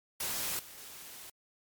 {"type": "noise with level steps", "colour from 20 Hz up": "white", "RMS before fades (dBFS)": [-35, -50, -48], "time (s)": [0.2, 1.3], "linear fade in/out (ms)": 5, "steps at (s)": [0.59, 0.78], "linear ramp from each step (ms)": 2, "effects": ["MP3 96 kbps"]}